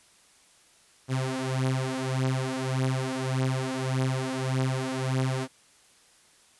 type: beating tone pair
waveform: sawtooth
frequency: 130 / 131.7 Hz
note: C3 / C3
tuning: -11 / +12 cents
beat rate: 1.7 Hz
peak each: -25 dBFS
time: 1.08-5.48 s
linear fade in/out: 50 ms
effects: white hiss -59 dBFS RMS until 6.59 s + resampled to 24000 Hz